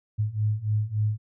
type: beating tone pair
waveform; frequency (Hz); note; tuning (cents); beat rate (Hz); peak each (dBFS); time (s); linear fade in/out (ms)
sine; 104.7 / 108.2; G#2 / A2; +15 / -29; 3.5; -27 / -25; 0.18-1.18; 20
effects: none